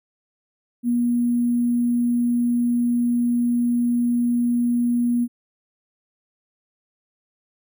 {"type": "tone with sample-and-hold", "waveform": "sine", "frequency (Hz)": 240.2, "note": "B3", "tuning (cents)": -48, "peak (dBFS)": -17, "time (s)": [0.83, 5.28], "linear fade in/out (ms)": 50, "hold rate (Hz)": 11025, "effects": []}